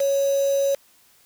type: tone with quantisation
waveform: sine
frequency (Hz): 554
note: C#5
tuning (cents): -1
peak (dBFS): -18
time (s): 0-0.75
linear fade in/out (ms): 5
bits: 5
effects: white hiss -57 dBFS RMS until 1.25 s